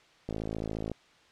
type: click train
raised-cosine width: 2 ms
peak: -21 dBFS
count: 35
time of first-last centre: 0.29-0.916 s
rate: 54.3 Hz
effects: white hiss -60 dBFS RMS until 1.31 s + low-pass 4000 Hz 12 dB/octave